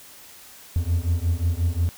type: beating tone pair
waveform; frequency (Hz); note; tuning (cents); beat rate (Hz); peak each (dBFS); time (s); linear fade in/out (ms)
triangle; 82.41 / 88.01; E2 / F2; 0 / +14; 5.6; -21; 0.76-1.89; 0
effects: white hiss -46 dBFS RMS until 1.97 s